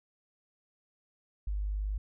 sine tone, 50.6 Hz, G#1, 44 cents flat, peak -30 dBFS, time 1.47-1.98 s, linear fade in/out 5 ms, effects none

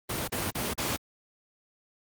pink noise bursts, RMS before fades -30 dBFS, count 4, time 0.09-0.967 s, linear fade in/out 10 ms, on 190 ms, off 39 ms, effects high-pass 80 Hz 12 dB/octave + Opus 32 kbps

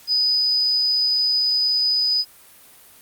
sine tone, 4982 Hz, D#8, 1 cent sharp, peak -16 dBFS, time 0.07-2.25 s, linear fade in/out 50 ms, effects white hiss -48 dBFS RMS until 3.01 s + Opus 48 kbps

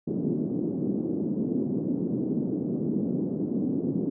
pink band-pass noise, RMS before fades -28 dBFS, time 0.07-4.1 s, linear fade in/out 10 ms, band 190 to 340 Hz, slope 24 dB/octave, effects none

